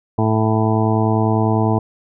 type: harmonic tone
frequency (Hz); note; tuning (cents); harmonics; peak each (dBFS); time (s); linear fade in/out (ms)
110; A2; 0; 1 / 2 / 3 / 4 / 6 / 7 / 8 / 9; -17 / -20 / -22 / -23 / -25 / -25 / -26 / -27; 0.18-1.79; 5
effects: none